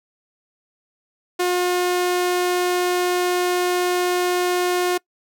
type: tone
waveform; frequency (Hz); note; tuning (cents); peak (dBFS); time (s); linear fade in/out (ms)
sawtooth; 358.4; F4; +45; -14; 1.39-4.98; 10
effects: noise-tail reverb RT60 0.1 s tail -24 dB re dry